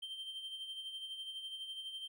triangle tone with tremolo, 3136 Hz, G7, in tune, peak -39 dBFS, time 0.02-2.08 s, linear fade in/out 10 ms, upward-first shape sine, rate 12 Hz, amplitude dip 50%, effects none

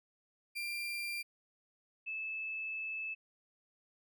35% pulse / sine tone pair in turn, 2377 / 2616 Hz, D7 / E7, +20 / -14 cents, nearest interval major second, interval 166 cents, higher second, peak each -35 / -37 dBFS, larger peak first, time 0.55-1.23 / 2.06-3.15 s, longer second, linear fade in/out 20 ms, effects none

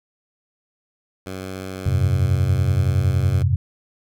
10% pulse tone with vibrato, 94 Hz, F#2, 28 cents sharp, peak -21 dBFS, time 1.26-3.43 s, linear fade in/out 5 ms, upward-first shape triangle, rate 0.76 Hz, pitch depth 10 cents each way
sine chord, F suspended second, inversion none, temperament equal, 87.31 / 98 / 130.81 Hz, F2 / G2 / C3, 0 / 0 / 0 cents, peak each -20 dBFS, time 1.86-3.56 s, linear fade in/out 5 ms
effects none

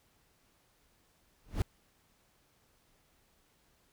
brown noise with exponential growth, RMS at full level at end -25 dBFS, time 1.44-1.62 s, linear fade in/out 1 ms, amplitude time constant 37 ms, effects pink hiss -70 dBFS RMS until 3.92 s

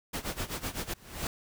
pink noise with tremolo, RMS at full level -33 dBFS, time 0.13-0.94 s, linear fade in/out 10 ms, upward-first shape sine, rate 7.9 Hz, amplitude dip 85%
pink noise with exponential growth, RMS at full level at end -31 dBFS, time 0.84-1.27 s, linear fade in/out 1 ms, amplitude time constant 92 ms
effects none

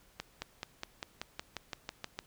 accelerating click train, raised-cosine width 0.2 ms, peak -20 dBFS, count 12, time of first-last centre 0.2-2.19 s, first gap 220 ms, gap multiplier 0.96, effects pink hiss -64 dBFS RMS until 2.26 s

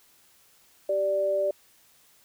sine tone pair together, 388.7 / 587.3 Hz, G4 / D5, -15 / 0 cents, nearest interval perfect fifth, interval 715 cents, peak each -31 / -23 dBFS, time 0.89-1.51 s, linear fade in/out 5 ms, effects white hiss -60 dBFS RMS until 2.24 s

